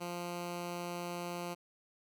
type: tone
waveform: 10% pulse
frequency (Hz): 174.61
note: F3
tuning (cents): 0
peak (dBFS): -30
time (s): 0-1.55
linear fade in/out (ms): 20
effects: none